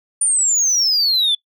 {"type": "exponential sweep", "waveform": "sine", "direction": "down", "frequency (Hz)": [9397, 3439], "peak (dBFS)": -11, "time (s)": [0.21, 1.35], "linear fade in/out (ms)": 5, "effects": ["noise-tail reverb RT60 0.1 s tail -23 dB re dry", "tanh soft clip ceiling -12 dBFS"]}